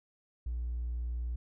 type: tone with hard clipping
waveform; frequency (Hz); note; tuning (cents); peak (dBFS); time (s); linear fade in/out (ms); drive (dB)
sine; 59.7; A#1; +42; -33; 0.46-1.36; 5; 1
effects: none